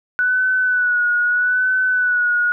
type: tone with vibrato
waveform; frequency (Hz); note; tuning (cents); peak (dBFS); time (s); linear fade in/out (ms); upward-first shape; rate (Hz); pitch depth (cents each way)
sine; 1480; F#6; 0; -14; 0.19-2.52; 0; sine; 0.79; 40
effects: none